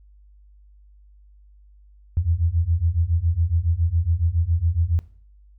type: beating tone pair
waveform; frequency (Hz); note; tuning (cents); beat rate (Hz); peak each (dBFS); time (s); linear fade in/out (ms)
sine; 80.4 / 87.6; E2 / F2; -43 / +6; 7.2; -22 / -20; 2.17-4.99; 0
effects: noise-tail reverb RT60 0.5 s tail -17 dB re dry + added 50 Hz sine -48 dBFS peak until 5.58 s